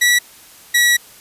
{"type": "tone pair in turn", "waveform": "sawtooth", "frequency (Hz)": [1945, 1928.2], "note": ["B6", "B6"], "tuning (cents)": [-27, -42], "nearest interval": "unison", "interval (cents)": 15, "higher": "first", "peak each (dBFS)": -7, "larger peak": "neither", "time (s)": [[0.01, 0.19], [0.74, 0.97]], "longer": "second", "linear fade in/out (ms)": 10, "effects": ["white hiss -43 dBFS RMS until 1.2 s", "resampled to 32000 Hz"]}